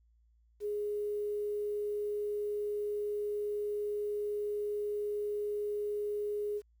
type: tone with quantisation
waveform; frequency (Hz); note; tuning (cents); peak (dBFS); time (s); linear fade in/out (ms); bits
sine; 415.3; G#4; 0; -32; 0.6-6.62; 50; 10
effects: added 57 Hz sine -64 dBFS peak until 6.8 s